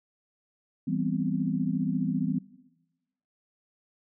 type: chord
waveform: sine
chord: C major seventh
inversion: first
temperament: equal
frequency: 164.81 / 196 / 246.9 / 261.6 Hz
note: E3 / G3 / B3 / C4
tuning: 0 / 0 / 0 / 0 cents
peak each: -31 dBFS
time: 0.87-2.39 s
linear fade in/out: 10 ms
effects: noise-tail reverb RT60 1.0 s tail -19 dB re dry